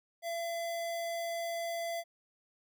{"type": "tone", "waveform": "square", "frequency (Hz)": 676, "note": "E5", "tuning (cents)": 43, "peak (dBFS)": -35, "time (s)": [0.22, 2.04], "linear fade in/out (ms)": 50, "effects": []}